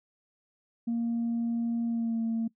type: tone with pitch glide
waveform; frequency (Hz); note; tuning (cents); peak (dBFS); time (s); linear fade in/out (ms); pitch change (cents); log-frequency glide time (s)
sine; 233.1 to 227.1; A#3 to A#3; 0 to -45; -25; 0.87-2.48; 10; -45; 1.86-2.2
effects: noise-tail reverb RT60 0.1 s tail -21 dB re dry + tanh soft clip ceiling -24 dBFS